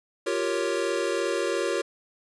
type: chord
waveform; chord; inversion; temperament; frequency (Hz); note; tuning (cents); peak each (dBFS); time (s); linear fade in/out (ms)
square; G half-diminished seventh; third; equal; 349.2 / 392 / 466.2 / 554.4; F4 / G4 / Bb4 / Db5; 0 / 0 / 0 / 0; -31; 0.26-1.82; 10
effects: resampled to 22050 Hz